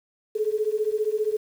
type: beating tone pair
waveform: sine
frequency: 421.3 / 436.3 Hz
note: G#4 / A4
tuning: +25 / -15 cents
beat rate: 15 Hz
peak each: -25 dBFS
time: 0.35-1.37 s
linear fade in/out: 10 ms
effects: 8-bit